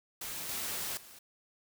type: noise with level steps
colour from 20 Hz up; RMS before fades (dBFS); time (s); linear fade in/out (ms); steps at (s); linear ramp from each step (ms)
white; -40 / -37 / -53; 0.21-1.19; 5; 0.49 / 0.97; 2
effects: none